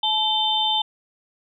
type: tone cluster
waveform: sine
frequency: 862 / 3087 / 3585 Hz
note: A5 / G7 / A7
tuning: -36 / -27 / +32 cents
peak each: -23 dBFS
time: 0.03-0.82 s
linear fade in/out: 5 ms
effects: none